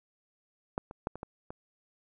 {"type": "clicks", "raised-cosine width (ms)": 1, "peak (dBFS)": [-17, -29, -17, -27, -24, -27], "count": 6, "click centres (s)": [0.779, 0.911, 1.071, 1.156, 1.231, 1.505], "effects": []}